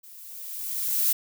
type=noise with level ramp; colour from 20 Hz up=violet; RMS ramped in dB=-48 to -21 dBFS; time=0.03-1.13 s; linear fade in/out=10 ms; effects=none